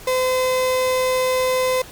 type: tone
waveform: 35% pulse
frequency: 512 Hz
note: C5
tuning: 38 cents flat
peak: -15 dBFS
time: 0.07-1.82 s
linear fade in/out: 5 ms
effects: pink hiss -40 dBFS RMS until 1.91 s + MP3 96 kbps